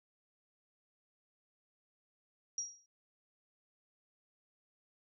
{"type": "tone with exponential decay", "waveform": "sine", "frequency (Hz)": 5690, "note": "F8", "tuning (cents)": 31, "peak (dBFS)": -32, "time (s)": [2.58, 2.86], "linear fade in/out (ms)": 2, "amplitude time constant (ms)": 60, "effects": []}